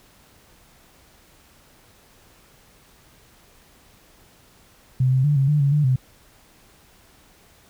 sine tone with pitch steps, 128.8 / 130.8 / 147.1 / 135.8 / 149 / 140 / 148.8 / 129.3 Hz, C3 / C3 / D3 / C#3 / D3 / C#3 / D3 / C3, -27 / 0 / +3 / -35 / +25 / +18 / +23 / -20 cents, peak -15 dBFS, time 5-5.96 s, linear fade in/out 5 ms, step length 120 ms, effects pink hiss -54 dBFS RMS until 7.69 s

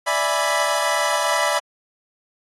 25% pulse chord, E dominant seventh, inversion third, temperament equal, 587.3 / 659.3 / 830.6 / 987.8 Hz, D5 / E5 / G#5 / B5, 0 / 0 / 0 / 0 cents, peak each -20 / -21 / -24 / -19 dBFS, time 0.06-1.6 s, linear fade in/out 20 ms, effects AAC 32 kbps

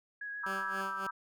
sine tone with vibrato, 1661.2 Hz, G#6, in tune, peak -38 dBFS, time 0.21-0.81 s, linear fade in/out 5 ms, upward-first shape sine, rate 7.4 Hz, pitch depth 14 cents each way
sine chord, E minor seventh, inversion second, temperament equal with one note detuned, 971.9 / 1174.7 / 1318.5 / 1568 Hz, B5 / D6 / E6 / G6, -28 / 0 / 0 / 0 cents, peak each -42 / -43 / -38 / -41 dBFS, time 0.43-1.11 s, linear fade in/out 10 ms
10% pulse tone with tremolo, 193.5 Hz, G3, 22 cents flat, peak -30 dBFS, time 0.46-1.07 s, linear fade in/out 2 ms, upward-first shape sine, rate 3.6 Hz, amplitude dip 85%
effects none

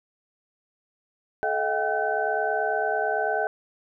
sine tone cluster, 432.4 / 636 / 717 / 786 / 1523 Hz, A4 / D#5 / F5 / G5 / F#6, -30 / +38 / +45 / +4 / +50 cents, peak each -29 dBFS, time 1.43-3.47 s, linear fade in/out 0 ms, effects none

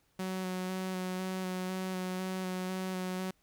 sawtooth tone with vibrato, 185.6 Hz, F#3, 6 cents sharp, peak -30 dBFS, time 0.19-3.31 s, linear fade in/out 5 ms, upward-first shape square, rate 2 Hz, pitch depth 13 cents each way, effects pink hiss -72 dBFS RMS until 3.42 s

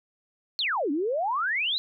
sine exponential two-way sweep, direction down then up, 4435 to 270.7 to 4109 Hz, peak -24 dBFS, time 0.59-1.78 s, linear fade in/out 0 ms, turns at 0.91 s, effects none

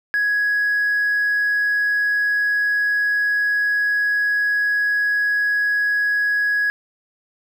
triangle tone with hard clipping, 1668 Hz, G#6, 7 cents sharp, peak -16 dBFS, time 0.14-6.7 s, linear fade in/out 0 ms, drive 2 dB, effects none

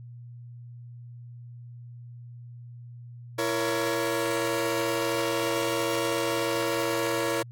sawtooth chord, A# diminished, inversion second, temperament just, 335.6 / 466.2 / 559.4 Hz, E4 / A#4 / C#5, +31 / 0 / +16 cents, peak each -26 dBFS, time 3.38-7.43 s, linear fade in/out 10 ms, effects added 120 Hz sine -41 dBFS peak until 7.51 s + AAC 64 kbps

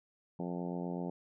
harmonic tone, 88 Hz, F2, 14 cents sharp, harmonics 2 / 3 / 4 / 5 / 6 / 7 / 8 / 9 / 10, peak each -38 / -42 / -44 / -46 / -48 / -49 / -50 / -51 / -52 dBFS, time 0.39-1.1 s, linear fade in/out 5 ms, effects none

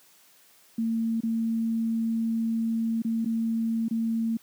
sine tone with dropouts, 226.7 Hz, A#3, 48 cents flat, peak -23 dBFS, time 0.78-4.37 s, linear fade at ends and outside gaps 5 ms, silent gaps 1.205-1.233 / 3.02-3.047 / 3.247-3.257 / 3.883-3.909 s, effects white hiss -58 dBFS RMS until 4.42 s + high-pass 150 Hz 12 dB/octave

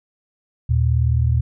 sine tone pair together, 78.8 / 118.07 Hz, D#2 / A#2, +23 / +23 cents, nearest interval perfect fifth, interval 700 cents, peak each -17 dBFS, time 0.69-1.41 s, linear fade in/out 10 ms, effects none

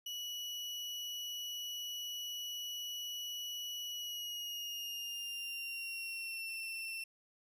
35% pulse tone with pitch glide, 2936 to 2692 Hz, F#7 to E7, -14 to +36 cents, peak -38 dBFS, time 0.06-7.04 s, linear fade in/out 5 ms, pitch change -150 cents, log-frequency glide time 3.85-6.53 s, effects none

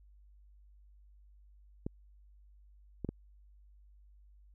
clicks, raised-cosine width 3 ms, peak -23 dBFS, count 3, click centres 1.865 / 3.047 / 3.09 s, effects added 50 Hz sine -57 dBFS peak until 4.54 s

